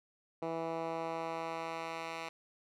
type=tone with band-pass filter sweep; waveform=10% pulse; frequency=164.2 Hz; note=E3; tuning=6 cents flat; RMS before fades=-39 dBFS; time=0.42-2.29 s; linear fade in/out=5 ms; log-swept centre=520 to 2100 Hz; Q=0.8; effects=none